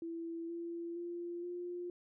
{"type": "tone with pitch steps", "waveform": "sine", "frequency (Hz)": [333, 339.4, 345.9, 352.6], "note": ["E4", "F4", "F4", "F4"], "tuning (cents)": [18, -49, -17, 17], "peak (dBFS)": -39, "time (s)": [0.02, 1.9], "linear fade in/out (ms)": 2, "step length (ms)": 470, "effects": []}